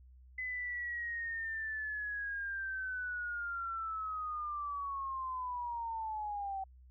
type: linear sweep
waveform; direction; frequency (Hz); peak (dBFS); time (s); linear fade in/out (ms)
sine; down; 2025 to 763; -36; 0.38-6.64; 5
effects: added 63 Hz sine -55 dBFS peak until 6.9 s